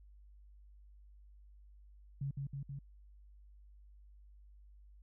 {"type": "tone with echo", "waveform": "sine", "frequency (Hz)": 138.59, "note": "C#3", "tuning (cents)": 0, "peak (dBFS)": -35, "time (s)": [2.21, 2.31], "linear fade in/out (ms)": 5, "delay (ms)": 160, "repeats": 3, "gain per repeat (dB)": -2, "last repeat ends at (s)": 2.79, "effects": ["added 50 Hz sine -56 dBFS peak until 5.02 s"]}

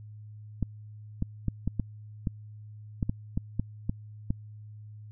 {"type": "clicks", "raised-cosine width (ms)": 5, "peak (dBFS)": -15, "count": 12, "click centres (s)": [0.627, 1.224, 1.483, 1.676, 1.797, 2.272, 3.028, 3.095, 3.375, 3.596, 3.895, 4.305], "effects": ["added 106 Hz sine -43 dBFS peak until 5.11 s"]}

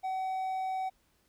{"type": "tone", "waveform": "triangle", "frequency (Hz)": 756, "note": "F#5", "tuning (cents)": 37, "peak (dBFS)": -29, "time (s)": [0.03, 0.9], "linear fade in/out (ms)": 20, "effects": ["pink hiss -71 dBFS RMS until 1.28 s"]}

